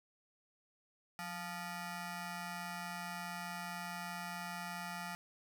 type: ring-modulated tone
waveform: 15% pulse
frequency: 523.3 Hz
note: C5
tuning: in tune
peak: -32 dBFS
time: 1.19-5.15 s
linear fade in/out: 0 ms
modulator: 344 Hz
effects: none